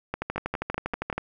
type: two click trains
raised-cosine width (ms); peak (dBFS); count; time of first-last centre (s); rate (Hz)
0.5; -13 / -15; 14 / 5; 0.14-1.18 / 0.36-1.128; 12.5 / 5.21
effects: none